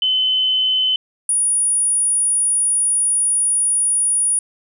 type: tone pair in turn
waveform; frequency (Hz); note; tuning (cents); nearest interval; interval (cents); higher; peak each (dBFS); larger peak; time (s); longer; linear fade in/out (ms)
sine; 3041 / 9680; F#7 / D#9; +47 / -49; octave + minor sixth; 2004; second; -14; neither; 0.02-0.96 / 1.29-4.39; second; 2
effects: none